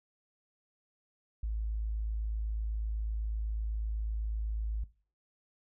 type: tone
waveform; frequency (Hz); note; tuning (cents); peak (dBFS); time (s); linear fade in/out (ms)
sine; 54; A1; -32; -31; 1.43-4.84; 5
effects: noise-tail reverb RT60 0.4 s tail -19 dB re dry